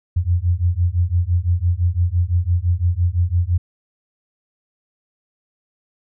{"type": "beating tone pair", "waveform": "sine", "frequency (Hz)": [85, 90.9], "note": ["F2", "F#2"], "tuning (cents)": [-46, -30], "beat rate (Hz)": 5.9, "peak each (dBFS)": -18, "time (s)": [0.16, 3.58], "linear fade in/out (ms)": 10, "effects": []}